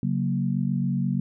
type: chord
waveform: sine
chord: F# major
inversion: second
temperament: equal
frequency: 138.59 / 185 / 233.1 Hz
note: C#3 / F#3 / A#3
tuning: 0 / 0 / 0 cents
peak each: -26 / -26 / -28 dBFS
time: 0.03-1.2 s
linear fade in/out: 2 ms
effects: none